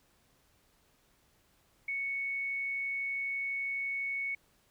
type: tone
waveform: sine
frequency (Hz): 2217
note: C#7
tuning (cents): 0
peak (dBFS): -32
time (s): 1.88-4.35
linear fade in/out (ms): 5
effects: pink hiss -69 dBFS RMS until 4.7 s